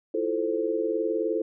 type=chord; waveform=sine; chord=F major seventh; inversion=third; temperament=equal; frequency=329.6 / 349.2 / 440 / 523.3 Hz; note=E4 / F4 / A4 / C5; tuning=0 / 0 / 0 / 0 cents; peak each=-30 / -32 / -27 / -31 dBFS; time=0.14-1.42 s; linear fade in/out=5 ms; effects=none